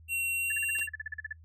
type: tone with pitch glide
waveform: square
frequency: 2737 to 2756 Hz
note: F7 to F7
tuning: -36 to -24 cents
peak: -29 dBFS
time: 0.08-0.88 s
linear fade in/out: 50 ms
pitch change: +12 cents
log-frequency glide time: 0.35-0.53 s
type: tone bursts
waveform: sine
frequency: 1736 Hz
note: A6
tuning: 24 cents flat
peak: -32 dBFS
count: 14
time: 0.5-1.327 s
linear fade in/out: 5 ms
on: 21 ms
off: 41 ms
type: clicks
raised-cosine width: 0.2 ms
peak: -28 dBFS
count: 2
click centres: 0.787 / 0.796 s
effects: noise-tail reverb RT60 0.1 s tail -23 dB re dry + added 81 Hz sine -51 dBFS peak until 1.44 s